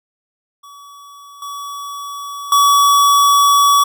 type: tone with level steps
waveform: square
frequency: 1137 Hz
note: C#6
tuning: 44 cents sharp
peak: -37 / -26 / -9 dBFS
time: 0.63-3.84 s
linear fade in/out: 10 ms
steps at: 1.42 / 2.52 s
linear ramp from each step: 2 ms
effects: none